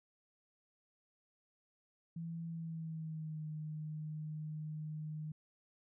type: tone with pitch glide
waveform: sine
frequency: 166 to 153.99 Hz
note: E3 to D#3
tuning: +12 to -18 cents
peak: -40 dBFS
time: 2.16-5.32 s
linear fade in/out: 5 ms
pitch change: -130 cents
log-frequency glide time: 2.47-3.46 s
effects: none